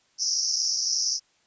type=band-pass noise; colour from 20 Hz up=white; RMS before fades=-26 dBFS; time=0.18-1.2 s; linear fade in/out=50 ms; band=5100 to 5900 Hz; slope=96 dB/octave; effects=white hiss -65 dBFS RMS until 1.46 s + resampled to 16000 Hz